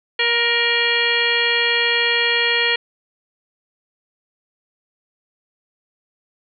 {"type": "harmonic tone with a mistuned harmonic", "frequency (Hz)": 472.2, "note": "A#4", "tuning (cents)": 22, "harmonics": [1, 2, 3, 4, 5, 6, 7, 9], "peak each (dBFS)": [-25, -29, -29, -20, -22, -23, -23, -27], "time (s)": [0.19, 2.76], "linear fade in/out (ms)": 5, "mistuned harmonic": 4, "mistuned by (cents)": -16, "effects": []}